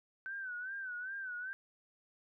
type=tone with vibrato; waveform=sine; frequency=1523 Hz; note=F#6; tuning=50 cents sharp; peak=-39 dBFS; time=0.26-1.53 s; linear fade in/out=0 ms; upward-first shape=sine; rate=2.5 Hz; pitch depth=92 cents each way; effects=none